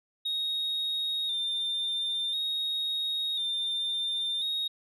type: tone with vibrato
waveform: sine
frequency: 3674 Hz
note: A#7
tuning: 26 cents flat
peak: -26 dBFS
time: 0.25-4.68 s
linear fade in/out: 10 ms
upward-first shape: square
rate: 0.48 Hz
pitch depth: 37 cents each way
effects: tanh soft clip ceiling -26 dBFS